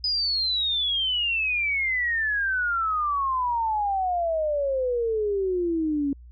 sine exponential sweep, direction down, 5020 to 275.3 Hz, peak -22 dBFS, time 0.04-6.13 s, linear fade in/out 2 ms, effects added 60 Hz sine -43 dBFS peak until 6.31 s

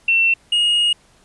sine / triangle tone pair in turn, 2701 / 2868 Hz, E7 / F7, +42 / +45 cents, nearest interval minor second, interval 103 cents, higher second, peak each -12 dBFS, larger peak neither, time 0.08-0.34 / 0.52-0.93 s, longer second, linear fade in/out 5 ms, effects pink hiss -54 dBFS RMS until 1.24 s + resampled to 24000 Hz

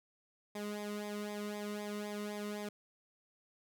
sawtooth tone with flanger, 207.7 Hz, G#3, in tune, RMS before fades -41 dBFS, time 0.55-2.69 s, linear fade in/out 5 ms, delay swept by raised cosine 0.69 to 1.25 ms, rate 3.9 Hz, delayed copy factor -0.8, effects none

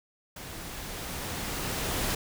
pink noise with level ramp, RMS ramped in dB -42 to -29 dBFS, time 0.36-2.15 s, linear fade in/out 5 ms, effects none

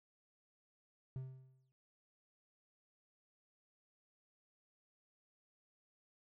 triangle tone with exponential decay, 130.7 Hz, C3, 1 cent flat, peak -37 dBFS, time 1.16-1.72 s, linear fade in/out 0 ms, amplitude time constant 120 ms, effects none

